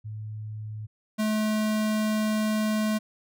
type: tone pair in turn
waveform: sine / square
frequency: 107.6 / 215.2 Hz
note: A2 / A3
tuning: -38 / -38 cents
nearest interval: octave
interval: 1200 cents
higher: second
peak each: -33 / -24 dBFS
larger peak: second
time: 0.04-0.87 / 1.18-2.99 s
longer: second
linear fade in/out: 20 ms
effects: none